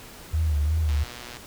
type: tone with vibrato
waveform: sine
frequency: 76.5 Hz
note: D#2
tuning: 29 cents flat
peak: -20 dBFS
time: 0.33-1.04 s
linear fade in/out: 10 ms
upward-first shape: sine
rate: 2.8 Hz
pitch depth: 84 cents each way
type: click train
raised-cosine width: 0.2 ms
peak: -22 dBFS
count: 59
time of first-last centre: 0.89-1.369 s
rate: 121 Hz
effects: pink hiss -44 dBFS RMS until 1.46 s